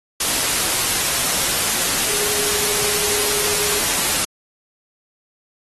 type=tone in noise; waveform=sine; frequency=415.3 Hz; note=G#4; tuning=in tune; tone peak=-28 dBFS; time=2.09-3.79 s; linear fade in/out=5 ms; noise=white; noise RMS=-19 dBFS; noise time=0.2-4.25 s; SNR=-12 dB; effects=AAC 32 kbps